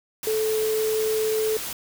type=tone in noise; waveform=sine; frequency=436.1 Hz; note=A4; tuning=15 cents flat; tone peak=-21 dBFS; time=0.27-1.57 s; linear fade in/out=2 ms; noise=white; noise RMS=-32 dBFS; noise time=0.23-1.73 s; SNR=+8 dB; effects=none